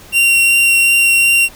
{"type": "tone with vibrato", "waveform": "45% pulse", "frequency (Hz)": 2753, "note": "F7", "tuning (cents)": -25, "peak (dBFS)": -8, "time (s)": [0.12, 1.49], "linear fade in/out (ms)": 50, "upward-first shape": "triangle", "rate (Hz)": 2.7, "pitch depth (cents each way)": 9, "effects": ["pink hiss -39 dBFS RMS until 1.55 s"]}